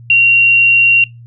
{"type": "tone", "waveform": "sine", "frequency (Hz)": 2754, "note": "F7", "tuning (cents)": -25, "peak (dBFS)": -5, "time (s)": [0.1, 1.04], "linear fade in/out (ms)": 2, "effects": ["noise-tail reverb RT60 0.2 s tail -23 dB re dry", "added 118 Hz sine -33 dBFS peak until 1.26 s"]}